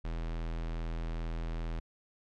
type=tone; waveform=square; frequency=41.2 Hz; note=E1; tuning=in tune; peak=-34 dBFS; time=0.04-1.8 s; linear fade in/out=10 ms; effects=low-pass 4000 Hz 12 dB/octave + MP3 96 kbps